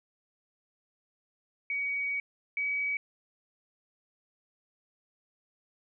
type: tone pair in turn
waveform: sine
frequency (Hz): 2257 / 2273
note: C#7 / C#7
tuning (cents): +31 / +43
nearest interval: unison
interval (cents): 12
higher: second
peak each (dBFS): -29 / -28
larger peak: second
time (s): 1.7-2.2 / 2.57-2.97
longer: first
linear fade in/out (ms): 2
effects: none